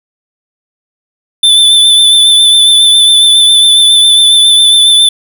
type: tone with vibrato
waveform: square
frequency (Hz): 3520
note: A7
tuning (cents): 0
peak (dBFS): -3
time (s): 1.43-5.09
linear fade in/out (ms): 5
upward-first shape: sine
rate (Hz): 7.3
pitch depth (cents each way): 26
effects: none